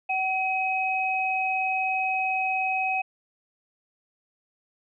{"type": "tone pair together", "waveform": "sine", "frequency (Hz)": [756, 2537], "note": ["F#5", "D#7"], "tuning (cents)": [37, 33], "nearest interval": "octave + major sixth", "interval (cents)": 2096, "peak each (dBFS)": -26, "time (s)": [0.09, 3.02], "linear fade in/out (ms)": 10, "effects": []}